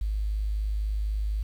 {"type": "tone", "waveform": "sine", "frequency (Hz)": 52, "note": "G#1", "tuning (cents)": 3, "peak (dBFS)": -25, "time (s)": [0.01, 1.43], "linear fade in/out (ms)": 5, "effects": ["9-bit"]}